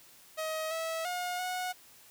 sawtooth tone with pitch steps, 632 / 650 / 718 / 731 Hz, D#5 / E5 / F5 / F#5, +27 / -24 / +48 / -21 cents, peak -29 dBFS, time 0.37-1.73 s, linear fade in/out 20 ms, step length 340 ms, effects white hiss -57 dBFS RMS until 2.1 s

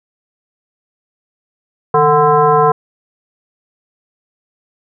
sine tone with frequency modulation, 740 Hz, F#5, in tune, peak -7 dBFS, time 1.94-2.72 s, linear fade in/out 5 ms, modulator 292 Hz, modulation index 1.6, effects none

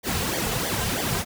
pink noise with flanger, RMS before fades -26 dBFS, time 0.03-1.25 s, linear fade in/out 50 ms, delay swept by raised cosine 0.74 to 3.54 ms, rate 3.1 Hz, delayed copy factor -1, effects none

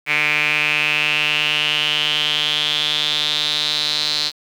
sawtooth tone with band-pass filter sweep, 150.5 Hz, D3, 43 cents sharp, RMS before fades -19 dBFS, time 0.06-4.32 s, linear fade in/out 50 ms, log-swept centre 2300 to 4200 Hz, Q 6.9, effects 7-bit

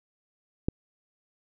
click, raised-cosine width 3 ms, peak -12 dBFS, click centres 0.685 s, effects none

